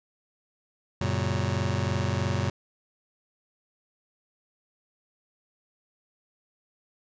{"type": "chord", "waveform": "sawtooth", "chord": "F# major", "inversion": "none", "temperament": "just", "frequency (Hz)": [92.5, 115.62, 138.75], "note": ["F#2", "A#2", "C#3"], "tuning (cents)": [0, -14, 2], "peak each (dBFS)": [-24, -25, -27], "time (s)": [1.01, 2.5], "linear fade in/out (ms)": 5, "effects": ["resampled to 16000 Hz", "10-bit"]}